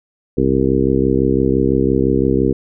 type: harmonic tone with a mistuned harmonic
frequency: 65.9 Hz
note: C2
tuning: 13 cents sharp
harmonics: 1 / 2 / 3 / 4 / 5 / 6 / 7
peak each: -23 / -21 / -21 / -18 / -19 / -18 / -21 dBFS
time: 0.37-2.53 s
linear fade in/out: 10 ms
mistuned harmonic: 1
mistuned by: -100 cents
effects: none